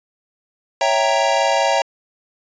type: chord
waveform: square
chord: C# diminished seventh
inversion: none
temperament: equal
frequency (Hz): 554.4 / 659.3 / 784 / 932.3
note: C#5 / E5 / G5 / Bb5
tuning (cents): 0 / 0 / 0 / 0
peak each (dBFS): -21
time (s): 0.81-1.82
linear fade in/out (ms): 2
effects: resampled to 16000 Hz